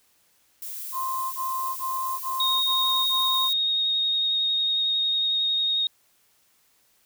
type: noise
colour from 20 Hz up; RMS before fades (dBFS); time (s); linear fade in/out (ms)
violet; -35; 0.62-3.53; 2
type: tone bursts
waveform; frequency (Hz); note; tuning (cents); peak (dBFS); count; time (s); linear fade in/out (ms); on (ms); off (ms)
sine; 1048; C6; +2; -26; 6; 0.92-3.5; 50; 410; 24
type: tone with vibrato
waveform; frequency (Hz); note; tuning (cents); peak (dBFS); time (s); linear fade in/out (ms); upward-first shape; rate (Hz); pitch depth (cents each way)
sine; 3729; A#7; 0; -21; 2.4-5.87; 2; sine; 11; 12
effects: white hiss -64 dBFS RMS until 7.05 s